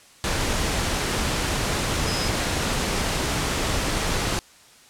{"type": "tone in noise", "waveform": "sine", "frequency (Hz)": 5070, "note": "D#8", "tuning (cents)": 32, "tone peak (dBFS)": -30, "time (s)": [2.07, 2.28], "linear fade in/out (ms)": 0, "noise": "pink", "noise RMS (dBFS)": -24, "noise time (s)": [0.24, 4.39], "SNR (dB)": -9, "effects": ["white hiss -51 dBFS RMS until 4.89 s", "low-pass 9000 Hz 12 dB/octave"]}